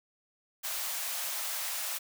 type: high-pass noise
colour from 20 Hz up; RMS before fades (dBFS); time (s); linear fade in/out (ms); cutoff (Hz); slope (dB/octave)
white; -35; 0.63-1.99; 20; 560; 48
effects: none